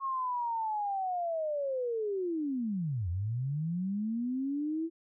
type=linear two-way sweep; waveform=sine; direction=down then up; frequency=1094 to 83 to 333.8 Hz; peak=-30 dBFS; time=0-4.9 s; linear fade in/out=50 ms; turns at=3.09 s; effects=none